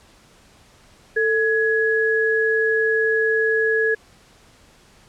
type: tone pair together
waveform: sine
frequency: 444.4 / 1678 Hz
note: A4 / G#6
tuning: +17 / +17 cents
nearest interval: octave + major seventh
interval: 2300 cents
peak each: -19 dBFS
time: 1.16-3.95 s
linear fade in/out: 10 ms
effects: pink hiss -52 dBFS RMS until 5.08 s + low-pass 9000 Hz 12 dB/octave